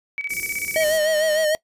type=tone with tremolo; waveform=sine; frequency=2276 Hz; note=C#7; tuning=45 cents sharp; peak=-23 dBFS; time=0.18-0.84 s; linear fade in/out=0 ms; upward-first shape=square; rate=16 Hz; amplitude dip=75%
type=band-stop noise; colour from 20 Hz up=white; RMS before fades=-30 dBFS; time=0.29-0.99 s; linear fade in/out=20 ms; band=480 to 5100 Hz; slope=48 dB/octave
type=tone with vibrato; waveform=square; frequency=622.3 Hz; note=D#5; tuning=in tune; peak=-18 dBFS; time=0.76-1.55 s; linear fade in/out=0 ms; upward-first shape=sine; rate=6.6 Hz; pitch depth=52 cents each way
type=click train; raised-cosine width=0.2 ms; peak=-23 dBFS; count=130; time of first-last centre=0.82-1.446 s; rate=206 Hz
effects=noise-tail reverb RT60 0.1 s tail -22 dB re dry + resampled to 32000 Hz